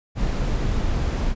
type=noise; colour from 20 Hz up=brown; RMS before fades=-22 dBFS; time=0.15-1.35 s; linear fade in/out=50 ms; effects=resampled to 16000 Hz